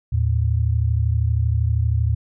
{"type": "tone pair together", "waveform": "sine", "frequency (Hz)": [79, 111.72], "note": ["D#2", "A2"], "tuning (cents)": [27, 27], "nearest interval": "tritone", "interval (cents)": 600, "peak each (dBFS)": -19, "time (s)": [0.12, 2.15], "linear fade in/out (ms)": 10, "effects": []}